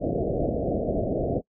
white low-pass noise, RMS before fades -26 dBFS, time 0-1.42 s, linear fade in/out 50 ms, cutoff 680 Hz, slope 96 dB/octave, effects noise-tail reverb RT60 0.1 s tail -25 dB re dry

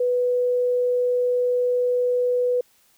sine tone, 493.9 Hz, B4, in tune, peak -18 dBFS, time 0-2.61 s, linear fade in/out 5 ms, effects white hiss -60 dBFS RMS until 2.97 s

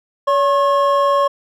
triangle tone pair together, 566.5 / 1083 Hz, C#5 / C#6, +37 / -41 cents, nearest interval major seventh, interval 1122 cents, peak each -13 dBFS, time 0.27-1.28 s, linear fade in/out 10 ms, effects none

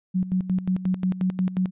sine tone with tremolo, 185 Hz, F#3, in tune, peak -19 dBFS, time 0.14-1.71 s, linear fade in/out 20 ms, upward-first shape square, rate 5.6 Hz, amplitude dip 75%, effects resampled to 8000 Hz

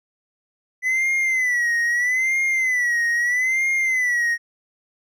triangle tone with vibrato, 1996 Hz, B6, 18 cents sharp, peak -16 dBFS, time 0.82-4.38 s, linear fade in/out 50 ms, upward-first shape sine, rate 0.78 Hz, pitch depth 110 cents each way, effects none

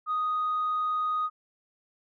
sine tone, 1244.5 Hz, D#6, in tune, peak -24 dBFS, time 0.06-1.3 s, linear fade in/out 50 ms, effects tanh soft clip ceiling -22 dBFS

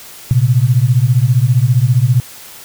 sine beating tone pair, 116.54 / 131.54 Hz, A#2 / C3, 0 / +10 cents, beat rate 15 Hz, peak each -11 dBFS, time 0.31-2.2 s, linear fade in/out 0 ms, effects white hiss -35 dBFS RMS until 2.64 s

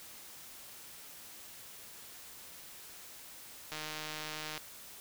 click train, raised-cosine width 0.2 ms, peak -23 dBFS, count 133, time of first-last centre 3.72-4.577 s, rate 154 Hz, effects white hiss -51 dBFS RMS until 5 s

